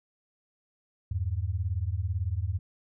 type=beating tone pair; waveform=sine; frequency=82.41 / 100.41 Hz; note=E2 / G2; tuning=0 / +42 cents; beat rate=18 Hz; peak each=-30 dBFS; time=1.11-2.59 s; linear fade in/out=5 ms; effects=none